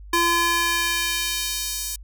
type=tone with high-pass filter sweep; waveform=square; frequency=341.5 Hz; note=F4; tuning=39 cents flat; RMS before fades=-23 dBFS; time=0.13-1.96 s; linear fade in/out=5 ms; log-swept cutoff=700 to 6800 Hz; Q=0.92; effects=added 50 Hz sine -38 dBFS peak until 2.03 s